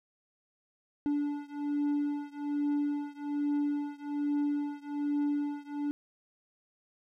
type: beating tone pair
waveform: triangle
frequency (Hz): 289.9 / 291.1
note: D4 / D4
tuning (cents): -22 / -15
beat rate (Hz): 1.2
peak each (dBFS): -30 / -31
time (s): 1.06-5.91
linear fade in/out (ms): 0
effects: none